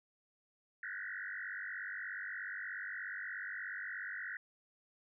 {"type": "tone with frequency modulation", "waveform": "sine", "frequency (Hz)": 1700, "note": "G#6", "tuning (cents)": 40, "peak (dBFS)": -40, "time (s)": [0.83, 4.37], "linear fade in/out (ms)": 2, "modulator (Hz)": 48.4, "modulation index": 5.2, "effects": []}